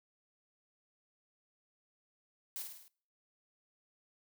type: noise with echo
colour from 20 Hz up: blue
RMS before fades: -41 dBFS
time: 2.56-2.62 s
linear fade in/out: 0 ms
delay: 52 ms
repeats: 5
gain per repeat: -4 dB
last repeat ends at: 2.88 s
effects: noise-tail reverb RT60 0.5 s tail -23 dB re dry